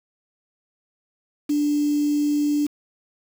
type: tone with quantisation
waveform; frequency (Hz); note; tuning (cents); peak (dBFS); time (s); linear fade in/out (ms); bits
sine; 293.7; D4; 0; -18; 1.49-2.67; 10; 6
effects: none